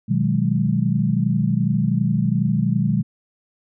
sine chord, G# minor seventh, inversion first, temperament equal, 123.47 / 155.56 / 185 / 207.7 Hz, B2 / D#3 / F#3 / G#3, 0 / 0 / 0 / 0 cents, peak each -22 dBFS, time 0.08-3.03 s, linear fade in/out 20 ms, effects none

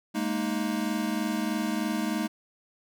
square chord, Ab suspended second, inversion none, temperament equal with one note detuned, 207.7 / 230.9 / 311.1 Hz, Ab3 / Bb3 / Eb4, 0 / -16 / 0 cents, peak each -32 dBFS, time 0.14-2.28 s, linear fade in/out 20 ms, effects none

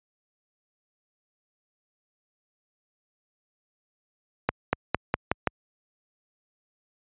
accelerating click train, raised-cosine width 0.5 ms, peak -6 dBFS, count 6, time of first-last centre 4.49-5.473 s, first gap 240 ms, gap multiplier 0.9, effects high-pass 60 Hz 12 dB/octave + resampled to 8000 Hz

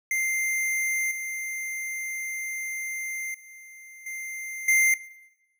square tone with level steps, 2093 Hz, C7, in tune, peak -24 / -30 / -44 / -33 / -18 dBFS, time 0.11-4.94 s, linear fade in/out 2 ms, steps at 1.11 / 3.34 / 4.06 / 4.68 s, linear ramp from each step 5 ms, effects noise-tail reverb RT60 1.0 s tail -19 dB re dry

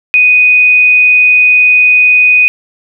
sine tone, 2489 Hz, D#7, in tune, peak -3 dBFS, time 0.14-2.48 s, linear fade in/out 0 ms, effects none

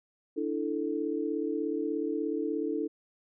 sine chord, D suspended second, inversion none, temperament just, 293.7 / 330.4 / 440.5 Hz, D4 / E4 / A4, 0 / +4 / +2 cents, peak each -33 dBFS, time 0.36-2.88 s, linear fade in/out 20 ms, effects none

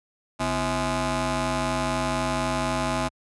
15% pulse ring-modulated tone, 196 Hz, G3, in tune, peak -14 dBFS, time 0.39-3.09 s, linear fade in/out 20 ms, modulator 448 Hz, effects high-pass 60 Hz 12 dB/octave + resampled to 24000 Hz

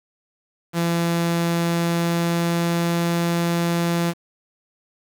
sawtooth tone with pitch glide, 169.5 to 170.48 Hz, E3 to F3, +49 to -41 cents, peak -15 dBFS, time 0.73-4.14 s, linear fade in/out 50 ms, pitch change +10 cents, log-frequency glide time 1.58-3.34 s, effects 7-bit

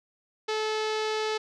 sawtooth tone with low-pass filter, 433.3 Hz, A4, 27 cents flat, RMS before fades -29 dBFS, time 0.48-1.38 s, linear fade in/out 10 ms, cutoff 4600 Hz, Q 1.7, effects none

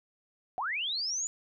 sine linear sweep, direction up, 672 to 7040 Hz, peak -30 dBFS, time 0.58-1.27 s, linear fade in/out 0 ms, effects none

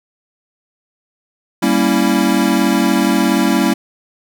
square chord, G diminished seventh, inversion none, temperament equal, 196 / 233.1 / 277.2 / 329.6 Hz, G3 / Bb3 / Db4 / Fb4, 0 / 0 / 0 / 0 cents, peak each -18 dBFS, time 1.62-3.74 s, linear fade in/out 10 ms, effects none

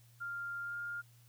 sine tone with pitch glide, 1396.9 to 1409.1 Hz, F6 to F6, 0 to +15 cents, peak -38 dBFS, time 0.2-1.02 s, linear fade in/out 20 ms, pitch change +15 cents, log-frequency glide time 0.62-0.76 s, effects added 118 Hz sine -60 dBFS peak until 1.28 s + white hiss -68 dBFS RMS until 1.28 s

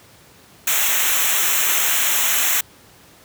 white noise with comb filter, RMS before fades -18 dBFS, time 0.67-2.61 s, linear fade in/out 5 ms, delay 0.21 ms, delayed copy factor -0.85, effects pink hiss -48 dBFS RMS until 3.24 s + high-pass 80 Hz 12 dB/octave

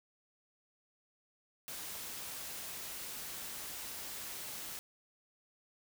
white noise, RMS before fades -44 dBFS, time 1.68-4.79 s, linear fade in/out 0 ms, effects none

